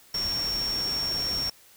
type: tone in noise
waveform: sine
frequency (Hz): 5510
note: F8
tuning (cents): -24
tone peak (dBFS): -26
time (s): 0.14-1.5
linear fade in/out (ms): 5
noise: pink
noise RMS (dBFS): -37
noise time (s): 0.14-1.5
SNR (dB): +8
effects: white hiss -55 dBFS RMS until 1.76 s